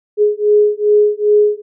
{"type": "beating tone pair", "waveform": "sine", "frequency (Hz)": [416.9, 419.4], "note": ["G#4", "G#4"], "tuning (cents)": [7, 17], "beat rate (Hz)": 2.5, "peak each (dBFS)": -12, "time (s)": [0.17, 1.62], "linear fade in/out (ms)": 50, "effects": []}